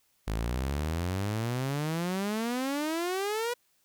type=exponential sweep; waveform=sawtooth; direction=up; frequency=51.5 to 491.8 Hz; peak=-25 dBFS; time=0.27-3.54 s; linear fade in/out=10 ms; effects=white hiss -70 dBFS RMS until 3.84 s